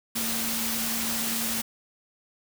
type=tone in noise; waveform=sine; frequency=227.6 Hz; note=A#3; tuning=41 cents flat; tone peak=-34 dBFS; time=0.15-1.62 s; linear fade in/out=10 ms; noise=white; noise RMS=-29 dBFS; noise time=0.15-1.62 s; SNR=-8 dB; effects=none